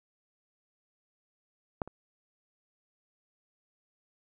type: clicks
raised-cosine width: 1 ms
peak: -16 / -30 dBFS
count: 2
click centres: 1.818 / 1.876 s
effects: none